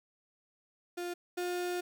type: tone pair in turn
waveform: 35% pulse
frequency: 351.6 / 355.9 Hz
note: F4 / F4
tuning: +12 / +33 cents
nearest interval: unison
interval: 21 cents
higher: second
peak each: -34 / -31 dBFS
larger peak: second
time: 0.97-1.14 / 1.37-1.81 s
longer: second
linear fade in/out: 10 ms
effects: none